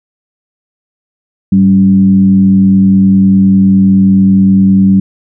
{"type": "tone with frequency modulation", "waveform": "sine", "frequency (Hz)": 193.1, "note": "G3", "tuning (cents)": -26, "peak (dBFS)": -3, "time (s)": [1.52, 5], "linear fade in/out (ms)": 5, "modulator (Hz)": 90.3, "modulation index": 0.45, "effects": []}